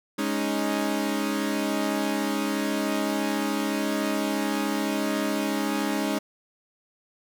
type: chord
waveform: sawtooth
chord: Ab suspended fourth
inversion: none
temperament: equal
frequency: 207.7 / 277.2 / 311.1 Hz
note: Ab3 / Db4 / Eb4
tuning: 0 / 0 / 0 cents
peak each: -25 dBFS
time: 0.18-6.19 s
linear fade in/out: 10 ms
effects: none